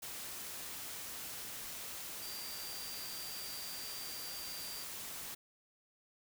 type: tone in noise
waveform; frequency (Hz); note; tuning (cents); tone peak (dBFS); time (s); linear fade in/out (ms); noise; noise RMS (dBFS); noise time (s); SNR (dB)
sine; 4716; D8; +6; -47; 2.22-4.84; 10; white; -45; 0.02-5.35; -5
effects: none